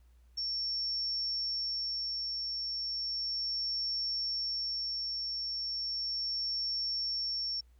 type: tone with tremolo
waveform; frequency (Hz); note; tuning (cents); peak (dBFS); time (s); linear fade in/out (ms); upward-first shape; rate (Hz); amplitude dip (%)
sine; 5460; F8; -40; -31; 0.37-7.61; 10; sine; 0.35; 25
effects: added 60 Hz sine -58 dBFS peak until 7.79 s + pink hiss -75 dBFS RMS until 7.79 s